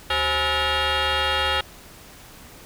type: tone with frequency modulation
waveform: sine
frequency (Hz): 987.8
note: B5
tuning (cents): 0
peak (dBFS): -17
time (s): 0.1-1.61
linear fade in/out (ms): 5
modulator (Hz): 457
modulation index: 5.9
effects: tanh soft clip ceiling -18 dBFS + pink hiss -45 dBFS RMS until 2.65 s